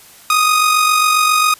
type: tone with amplitude modulation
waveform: sawtooth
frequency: 1244.5 Hz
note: D#6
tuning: in tune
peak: -5 dBFS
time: 0.3-1.54 s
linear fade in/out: 2 ms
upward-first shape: sine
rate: 47.4 Hz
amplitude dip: 45%
effects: white hiss -42 dBFS RMS until 1.59 s + resampled to 32000 Hz